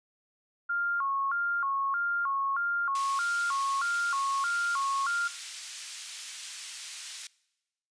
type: tone with vibrato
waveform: sine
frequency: 1239 Hz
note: D#6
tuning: 8 cents flat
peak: -27 dBFS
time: 0.69-5.28 s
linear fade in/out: 10 ms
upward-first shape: square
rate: 1.6 Hz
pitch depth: 210 cents each way
type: band-pass noise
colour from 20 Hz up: white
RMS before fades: -42 dBFS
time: 2.95-7.27 s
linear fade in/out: 2 ms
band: 2200 to 7700 Hz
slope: 12 dB/octave
effects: noise-tail reverb RT60 1.0 s tail -23 dB re dry + resampled to 22050 Hz